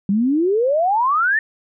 sine exponential sweep, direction up, 190 to 1837 Hz, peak -14 dBFS, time 0.09-1.39 s, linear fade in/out 2 ms, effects none

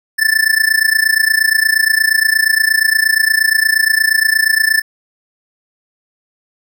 square tone with amplitude modulation, 1760 Hz, A6, in tune, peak -7 dBFS, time 0.18-4.82 s, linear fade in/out 20 ms, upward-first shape sine, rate 28.5 Hz, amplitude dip 90%, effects none

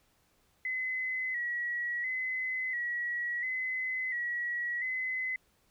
sine tone with vibrato, 1975.5 Hz, B6, in tune, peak -31 dBFS, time 0.65-5.36 s, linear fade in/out 2 ms, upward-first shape square, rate 0.72 Hz, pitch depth 49 cents each way, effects pink hiss -70 dBFS RMS until 5.7 s

